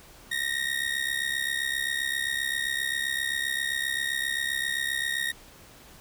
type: ring-modulated tone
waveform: 30% pulse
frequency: 1864.7 Hz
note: A#6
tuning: in tune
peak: -21 dBFS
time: 0.31-5.32 s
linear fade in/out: 10 ms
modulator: 33.8 Hz
effects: pink hiss -51 dBFS RMS until 6 s